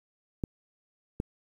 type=clicks; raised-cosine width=3 ms; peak=-17 dBFS; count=2; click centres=0.438 / 1.201 s; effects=9-bit